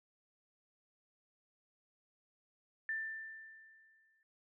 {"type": "tone with exponential decay", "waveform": "sine", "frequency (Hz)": 1778, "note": "A6", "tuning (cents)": 18, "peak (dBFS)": -34, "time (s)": [2.89, 4.23], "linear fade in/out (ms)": 1, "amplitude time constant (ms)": 290, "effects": []}